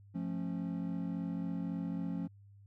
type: chord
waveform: triangle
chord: F augmented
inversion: none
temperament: just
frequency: 174.61 / 218.3 / 272.8 Hz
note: F3 / A3 / C#4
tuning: 0 / -13 / -28 cents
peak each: -35 / -40 / -38 dBFS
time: 0.14-2.28 s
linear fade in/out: 20 ms
effects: added 100 Hz sine -55 dBFS peak until 2.66 s